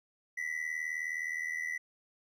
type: ring-modulated tone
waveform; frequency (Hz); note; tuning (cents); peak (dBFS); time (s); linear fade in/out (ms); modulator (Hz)
triangle; 1975.5; B6; 0; -29; 0.37-1.78; 10; 39.7
effects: none